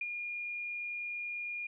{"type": "tone with ADSR envelope", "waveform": "sine", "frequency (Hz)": 2423, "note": "D#7", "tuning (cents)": -47, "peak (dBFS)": -32, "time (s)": [0.01, 1.67], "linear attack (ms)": 4, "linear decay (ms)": 38, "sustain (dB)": -4, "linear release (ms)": 6, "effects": []}